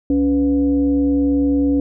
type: tone with frequency modulation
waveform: sine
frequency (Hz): 281.5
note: C#4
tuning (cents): +27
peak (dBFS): -13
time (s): 0.1-1.8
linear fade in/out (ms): 2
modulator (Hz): 215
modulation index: 0.52
effects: none